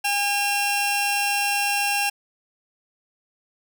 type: tone pair together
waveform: sawtooth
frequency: 811 / 2728 Hz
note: G#5 / F7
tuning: -41 / -41 cents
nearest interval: octave + major sixth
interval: 2100 cents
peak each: -20 dBFS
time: 0.04-2.1 s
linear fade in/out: 10 ms
effects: none